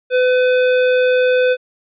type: tone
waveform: square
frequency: 504 Hz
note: B4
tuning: 35 cents sharp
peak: -12 dBFS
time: 0.1-1.57 s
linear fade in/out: 50 ms
effects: resampled to 8000 Hz